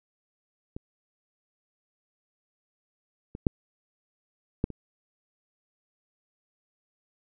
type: clicks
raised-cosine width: 3 ms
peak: -23 / -24 / -8 / -11 / -25 dBFS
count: 5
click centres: 0.765 / 3.351 / 3.468 / 4.641 / 4.703 s
effects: none